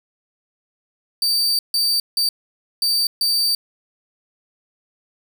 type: tone bursts at uneven times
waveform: 40% pulse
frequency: 4627 Hz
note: D8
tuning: 27 cents flat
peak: -15 dBFS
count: 5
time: 1.22-1.59 / 1.74-2 / 2.17-2.29 / 2.82-3.07 / 3.21-3.55 s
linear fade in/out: 2 ms
effects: 8-bit